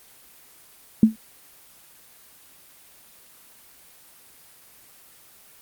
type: tone with exponential decay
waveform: sine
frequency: 220.2 Hz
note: A3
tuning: 2 cents sharp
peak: -6 dBFS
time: 1.03-1.16 s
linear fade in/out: 2 ms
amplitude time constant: 27 ms
effects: white hiss -51 dBFS RMS until 5.61 s + Opus 24 kbps